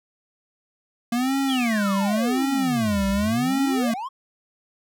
square tone with vibrato, 231.5 Hz, A#3, 12 cents flat, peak -21 dBFS, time 1.12-3.94 s, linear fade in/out 5 ms, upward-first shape sine, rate 0.9 Hz, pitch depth 290 cents each way
triangle exponential two-way sweep, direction down then up, 3534 to 56 to 1124 Hz, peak -26 dBFS, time 1.48-4.09 s, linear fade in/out 20 ms, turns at 3.11 s
effects none

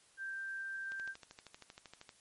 sine tone, 1574 Hz, G6, 7 cents sharp, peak -39 dBFS, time 0.17-1.15 s, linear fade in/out 50 ms
click train, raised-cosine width 0.2 ms, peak -33 dBFS, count 16, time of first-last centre 0.92-2.092 s, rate 12.8 Hz
effects white hiss -66 dBFS RMS until 2.2 s + MP3 48 kbps

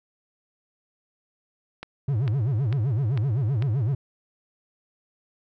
click train, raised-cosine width 0.3 ms, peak -19 dBFS, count 5, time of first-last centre 1.83-3.624 s, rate 2.23 Hz
triangle tone with vibrato, 121.7 Hz, B2, 25 cents flat, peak -19 dBFS, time 2.08-3.95 s, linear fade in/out 5 ms, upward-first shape sine, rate 7.8 Hz, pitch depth 300 cents each way
effects none

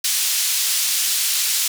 pink band-pass noise, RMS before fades -20 dBFS, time 0.04-1.68 s, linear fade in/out 5 ms, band 4000 to 16000 Hz, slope 12 dB/octave, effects none

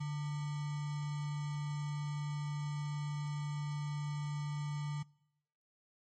sine tone with sample-and-hold, 146.83 Hz, D3, in tune, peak -35 dBFS, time 0-5.03 s, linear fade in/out 10 ms, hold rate 1050 Hz, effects noise-tail reverb RT60 0.9 s tail -25 dB re dry + MP3 32 kbps

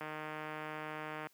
click train, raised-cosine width 0.5 ms, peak -27 dBFS, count 195, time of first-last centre 0.01-1.27 s, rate 154 Hz, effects white hiss -69 dBFS RMS until 1.33 s + high-pass 150 Hz 12 dB/octave

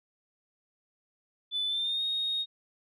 sine tone with pitch glide, 3498 to 3727 Hz, A7 to A#7, -11 to -1 cents, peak -27 dBFS, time 1.51-2.46 s, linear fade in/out 50 ms, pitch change +110 cents, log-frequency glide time 1.67-2.03 s, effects tanh soft clip ceiling -23 dBFS

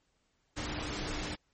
sine tone in noise, 300.4 Hz, D4, 39 cents sharp, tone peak -43 dBFS, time 0.56-1.36 s, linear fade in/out 20 ms, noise pink, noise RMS -37 dBFS, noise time 0.56-1.36 s, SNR -9 dB, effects pink hiss -75 dBFS RMS until 1.53 s + MP3 32 kbps

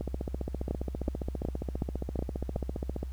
two click trains, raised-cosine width 2 ms, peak -20 / -17 dBFS, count 46 / 6, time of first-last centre 0.01-3.03 / 0.71-2.562 s, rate 14.9 / 2.7 Hz, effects added 64 Hz sine -35 dBFS peak until 3.12 s + pink hiss -61 dBFS RMS until 3.12 s

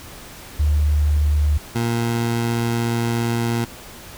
sine / 20% pulse tone pair in turn, 74.4 / 117.08 Hz, D2 / A#2, +23 / +8 cents, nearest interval minor sixth, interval 785 cents, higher second, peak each -14 dBFS, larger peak neither, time 0.59-1.58 / 1.75-3.65 s, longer second, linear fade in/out 10 ms, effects pink hiss -39 dBFS RMS until 4.17 s

